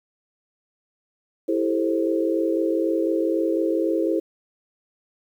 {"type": "chord", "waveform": "sine", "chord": "A minor seventh", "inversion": "second", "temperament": "just", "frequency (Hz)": [330, 396, 440, 528], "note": ["E4", "G4", "A4", "C5"], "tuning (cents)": [2, 18, 0, 16], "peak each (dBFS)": [-22, -27, -27, -26], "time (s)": [1.48, 4.2], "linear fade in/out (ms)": 10, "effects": ["9-bit"]}